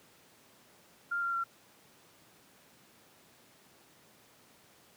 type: tone with pitch steps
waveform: sine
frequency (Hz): 1396.9 / 1381.7 / 1366.6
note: F6 / F6 / F6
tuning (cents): 0 / -19 / -38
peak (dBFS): -30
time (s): 1.11-1.44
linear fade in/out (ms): 10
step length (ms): 110
effects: pink hiss -61 dBFS RMS until 4.96 s + high-pass 150 Hz 12 dB/octave